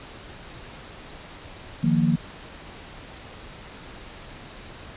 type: chord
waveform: sine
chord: Eb suspended second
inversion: none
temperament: equal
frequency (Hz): 155.56 / 174.61 / 233.1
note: Eb3 / F3 / Bb3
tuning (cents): 0 / 0 / 0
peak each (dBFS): -22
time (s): 1.83-2.16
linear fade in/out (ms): 10
effects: pink hiss -42 dBFS RMS until 4.96 s + resampled to 8000 Hz